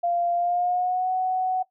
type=tone with pitch glide; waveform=sine; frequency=694 to 743.8 Hz; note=F5 to F#5; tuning=-11 to +9 cents; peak=-21 dBFS; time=0.03-1.63 s; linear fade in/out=10 ms; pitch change=+120 cents; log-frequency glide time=0.34-1.11 s; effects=noise-tail reverb RT60 0.1 s tail -17 dB re dry